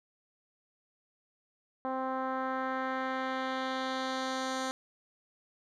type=tone with low-pass filter sweep; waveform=10% pulse; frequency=261.6 Hz; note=C4; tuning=in tune; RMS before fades=-34 dBFS; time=1.85-4.71 s; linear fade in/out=0 ms; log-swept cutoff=930 to 7000 Hz; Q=1.3; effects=none